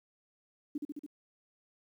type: tone with echo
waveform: sine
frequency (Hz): 293.4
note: D4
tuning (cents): -2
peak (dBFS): -32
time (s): 0.75-0.78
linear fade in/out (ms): 5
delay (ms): 71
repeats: 4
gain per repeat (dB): -2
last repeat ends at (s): 1.064
effects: 11-bit